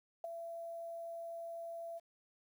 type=tone with ADSR envelope; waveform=sine; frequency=672 Hz; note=E5; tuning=33 cents sharp; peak=-35 dBFS; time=0.24-2 s; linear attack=3 ms; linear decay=13 ms; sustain=-7 dB; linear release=27 ms; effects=11-bit